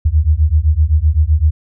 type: beating tone pair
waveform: sine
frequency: 73.42 / 81.22 Hz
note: D2 / E2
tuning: 0 / -25 cents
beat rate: 7.8 Hz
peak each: -12 dBFS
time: 0.05-1.51 s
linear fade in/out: 10 ms
effects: none